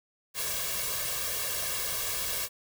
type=noise with comb filter; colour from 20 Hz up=white; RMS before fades=-32 dBFS; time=0.34-2.49 s; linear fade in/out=50 ms; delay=1.8 ms; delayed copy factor=+0.85; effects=none